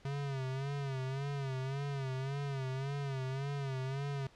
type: tone with vibrato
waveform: square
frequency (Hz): 136.2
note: C#3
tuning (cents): -30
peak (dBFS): -36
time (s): 0.05-4.27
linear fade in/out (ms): 2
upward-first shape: sine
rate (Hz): 1.8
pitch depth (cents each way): 77
effects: pink hiss -62 dBFS RMS until 4.35 s + low-pass 5000 Hz 12 dB/octave